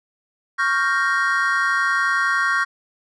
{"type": "chord", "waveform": "triangle", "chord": "G half-diminished seventh", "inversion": "second", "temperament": "equal", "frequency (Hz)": [1108.7, 1396.9, 1568, 1864.7], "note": ["Db6", "F6", "G6", "Bb6"], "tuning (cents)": [0, 0, 0, 0], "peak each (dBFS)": -21, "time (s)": [0.58, 2.65], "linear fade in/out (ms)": 20, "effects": ["resampled to 24000 Hz"]}